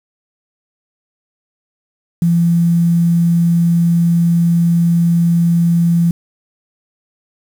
sine tone with quantisation, 170 Hz, F3, 46 cents flat, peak -9 dBFS, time 2.22-6.11 s, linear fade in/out 2 ms, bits 6, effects none

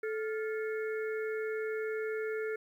harmonic tone with a mistuned harmonic, 436.2 Hz, A4, 15 cents flat, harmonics 1 / 3 / 4 / 5, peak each -33 / -43 / -45 / -47 dBFS, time 0.03-2.56 s, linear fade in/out 5 ms, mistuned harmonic 3, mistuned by +120 cents, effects 11-bit

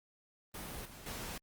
pink noise with level steps, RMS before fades -44 / -52 / -43 dBFS, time 0.54-1.38 s, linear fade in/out 5 ms, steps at 0.85 / 1.06 s, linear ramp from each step 5 ms, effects Opus 32 kbps

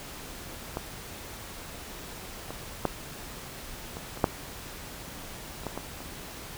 clicks, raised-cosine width 1 ms, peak -17 / -22 / -10 / -23 / -27 / -6 / -27 / -18 / -19 / -27 dBFS, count 10, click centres 0.771 / 2.506 / 2.853 / 3.969 / 4.174 / 4.242 / 5.635 / 5.667 / 5.776 / 6.005 s, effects pink hiss -42 dBFS RMS until 6.57 s

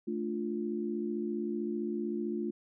sine chord, D minor, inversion second, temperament equal, 220 / 293.7 / 349.2 Hz, A3 / D4 / F4, 0 / 0 / 0 cents, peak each -35 / -39 / -35 dBFS, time 0.07-2.51 s, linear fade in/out 10 ms, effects none

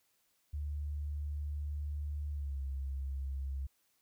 sine tone with pitch glide, 73.42 to 67.72 Hz, D2 to C#2, 0 to -40 cents, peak -35 dBFS, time 0.53-3.67 s, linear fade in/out 10 ms, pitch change -140 cents, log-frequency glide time 2.31-2.61 s, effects white hiss -75 dBFS RMS until 4.01 s

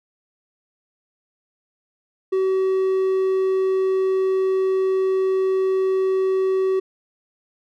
triangle tone, 379.7 Hz, F#4, 45 cents sharp, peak -15 dBFS, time 2.32-6.8 s, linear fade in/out 10 ms, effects none

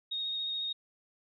sine tone with vibrato, 3729 Hz, A#7, in tune, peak -32 dBFS, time 0.11-0.73 s, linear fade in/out 10 ms, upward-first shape triangle, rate 14 Hz, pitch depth 18 cents each way, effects none

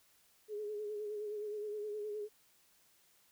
sine tone with vibrato, 420.3 Hz, G#4, 21 cents sharp, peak -38 dBFS, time 0.48-2.29 s, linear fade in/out 50 ms, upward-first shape sine, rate 9.6 Hz, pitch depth 40 cents each way, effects white hiss -69 dBFS RMS until 3.31 s

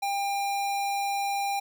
square tone, 799 Hz, G5, 33 cents sharp, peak -27 dBFS, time 0.02-1.6 s, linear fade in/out 10 ms, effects none

